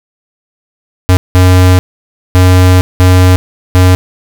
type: tone bursts at uneven times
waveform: square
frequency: 91.6 Hz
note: F#2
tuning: 17 cents flat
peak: -3 dBFS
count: 5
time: 1.09-1.17 / 1.35-1.79 / 2.35-2.81 / 3-3.36 / 3.75-3.95 s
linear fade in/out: 0 ms
effects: none